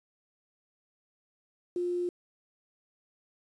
sine tone with quantisation, 353.6 Hz, F4, 22 cents sharp, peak -28 dBFS, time 1.76-2.09 s, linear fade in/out 2 ms, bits 9, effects resampled to 22050 Hz

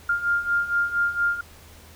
sine beating tone pair, 1400 / 1404.3 Hz, F6 / F6, +4 / +9 cents, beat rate 4.3 Hz, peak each -26 / -22 dBFS, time 0.09-1.41 s, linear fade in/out 5 ms, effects added 79 Hz sine -49 dBFS peak until 1.95 s + pink hiss -49 dBFS RMS until 1.95 s

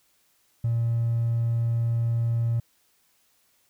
triangle tone with hard clipping, 116.54 Hz, A#2, in tune, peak -22 dBFS, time 0.64-2.6 s, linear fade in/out 5 ms, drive 4 dB, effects white hiss -66 dBFS RMS until 3.69 s

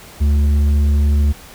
sine tone with tanh clipping, 72.7 Hz, D2, 17 cents flat, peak -12 dBFS, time 0.2-1.33 s, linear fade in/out 20 ms, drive 7 dB, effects pink hiss -39 dBFS RMS until 1.54 s

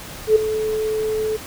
sine tone with ADSR envelope, 434 Hz, A4, 24 cents flat, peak -7 dBFS, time 0.27-1.37 s, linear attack 86 ms, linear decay 10 ms, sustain -12 dB, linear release 12 ms, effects pink hiss -35 dBFS RMS until 1.46 s

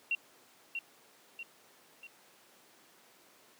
sine tone with echo, 2744 Hz, F7, 31 cents flat, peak -28 dBFS, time 0.11-0.15 s, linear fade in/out 2 ms, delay 640 ms, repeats 3, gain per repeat -6 dB, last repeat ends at 2.07 s, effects pink hiss -61 dBFS RMS until 3.59 s + high-pass 300 Hz 12 dB/octave

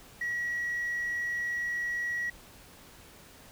sine tone, 1919 Hz, A#6, 50 cents sharp, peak -28 dBFS, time 0.21-2.3 s, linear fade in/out 5 ms, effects tanh soft clip ceiling -27 dBFS + pink hiss -53 dBFS RMS until 3.51 s

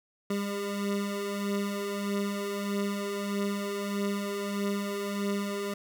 25% pulse beating tone pair, 200.1 / 201.7 Hz, G3 / G3, +36 / +50 cents, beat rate 1.6 Hz, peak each -32 / -27 dBFS, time 0.3-5.74 s, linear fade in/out 5 ms, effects none

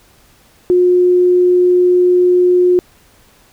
sine tone, 359.3 Hz, F4, 49 cents sharp, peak -7 dBFS, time 0.7-2.79 s, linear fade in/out 0 ms, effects pink hiss -49 dBFS RMS until 3.52 s

